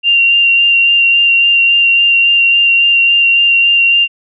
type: tone with vibrato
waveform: sine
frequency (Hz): 2773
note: F7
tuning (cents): -13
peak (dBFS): -6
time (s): 0.03-4.08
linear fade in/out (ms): 50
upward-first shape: sine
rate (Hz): 3.6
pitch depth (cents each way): 15
effects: none